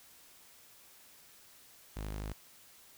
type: tone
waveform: sawtooth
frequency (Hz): 51.91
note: G#1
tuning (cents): 0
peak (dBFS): -34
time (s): 1.96-2.33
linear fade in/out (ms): 10
effects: white hiss -59 dBFS RMS until 2.97 s